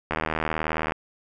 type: click train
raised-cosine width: 0.5 ms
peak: -10 dBFS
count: 65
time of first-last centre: 0.11-0.921 s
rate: 78.9 Hz
effects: none